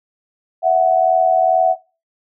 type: tone pair together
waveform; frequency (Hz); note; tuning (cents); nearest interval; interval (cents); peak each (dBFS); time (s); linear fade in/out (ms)
sine; 659.3 / 741.6; E5 / F#5; 0 / +4; major second; 204; -13; 0.62-1.76; 50
effects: noise-tail reverb RT60 0.3 s tail -20 dB re dry